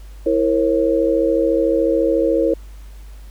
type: chord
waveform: sine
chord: A# diminished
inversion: second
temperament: equal with one note detuned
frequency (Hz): 329.6 / 466.2 / 540.1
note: E4 / A#4 / C#5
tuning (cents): 0 / 0 / -45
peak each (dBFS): -18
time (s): 0.26-2.54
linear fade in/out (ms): 5
effects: added 50 Hz sine -34 dBFS peak until 3.3 s + pink hiss -51 dBFS RMS until 3.3 s